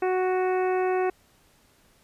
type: harmonic tone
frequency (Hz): 370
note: F#4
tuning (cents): 0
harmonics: 1 / 2 / 3 / 4 / 5 / 6 / 7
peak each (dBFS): -23 / -28 / -36 / -38 / -39 / -43 / -42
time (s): 0.02-1.1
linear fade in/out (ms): 5
effects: pink hiss -61 dBFS RMS until 2.03 s + resampled to 32000 Hz